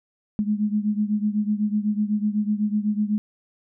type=beating tone pair; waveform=sine; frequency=207.7 / 215.7 Hz; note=G#3 / A3; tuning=0 / -34 cents; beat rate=8 Hz; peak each=-22 / -25 dBFS; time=0.39-3.18 s; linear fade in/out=0 ms; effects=none